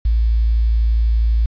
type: tone with quantisation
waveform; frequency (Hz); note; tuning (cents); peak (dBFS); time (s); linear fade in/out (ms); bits
sine; 56.1; A1; +34; -12; 0.05-1.46; 5; 7
effects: resampled to 11025 Hz